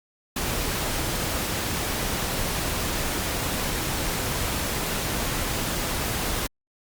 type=noise; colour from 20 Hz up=pink; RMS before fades=-27 dBFS; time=0.36-6.47 s; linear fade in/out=5 ms; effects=Opus 48 kbps